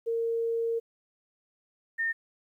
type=tone pair in turn; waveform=sine; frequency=460 / 1822.5 Hz; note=A#4 / A#6; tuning=-23 / -40 cents; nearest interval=2 octaves; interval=2383 cents; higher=second; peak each=-26 dBFS; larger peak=neither; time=0.06-0.8 / 1.98-2.13 s; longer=first; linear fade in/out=20 ms; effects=11-bit